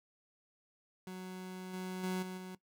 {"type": "tone with level steps", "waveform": "30% pulse", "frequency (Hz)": 185, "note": "F#3", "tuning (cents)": 0, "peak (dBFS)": [-40, -36, -31, -38, -41], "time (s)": [1.07, 2.55], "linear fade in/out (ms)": 2, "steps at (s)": [1.73, 2.03, 2.22, 2.37], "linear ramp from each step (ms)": 10, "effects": ["noise-tail reverb RT60 0.1 s tail -18 dB re dry"]}